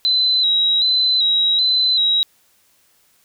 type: tone with vibrato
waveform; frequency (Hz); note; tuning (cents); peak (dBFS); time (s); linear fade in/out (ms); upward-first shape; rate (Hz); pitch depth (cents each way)
sine; 3937; B7; -6; -13; 0.05-2.23; 0; square; 1.3; 42
effects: white hiss -58 dBFS RMS until 3.24 s